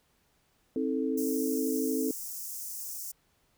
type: chord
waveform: sine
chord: A diminished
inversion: first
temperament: just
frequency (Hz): 264 / 316.8 / 440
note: C4 / Eb4 / A4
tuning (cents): +16 / +31 / 0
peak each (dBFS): -30 / -33 / -32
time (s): 0.76-2.11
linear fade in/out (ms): 2
type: high-pass noise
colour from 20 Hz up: white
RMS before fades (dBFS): -39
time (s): 1.17-3.12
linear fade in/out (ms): 10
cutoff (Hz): 5500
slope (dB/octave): 48
effects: pink hiss -70 dBFS RMS until 3.57 s